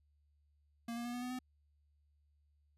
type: tone with pitch steps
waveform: square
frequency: 233.1 / 237 / 241 / 245.1 / 249.3 / 253.5 Hz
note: A#3 / A#3 / B3 / B3 / B3 / B3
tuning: 0 / +29 / -42 / -13 / +16 / +45 cents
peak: -40 dBFS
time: 0.88-1.39 s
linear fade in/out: 5 ms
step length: 85 ms
effects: added 73 Hz sine -70 dBFS peak until 2.77 s + resampled to 32000 Hz